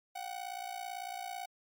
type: ring-modulated tone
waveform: 45% pulse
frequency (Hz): 747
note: F#5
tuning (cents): +16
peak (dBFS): -36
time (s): 0.15-1.46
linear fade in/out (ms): 10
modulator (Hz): 29
effects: MP3 96 kbps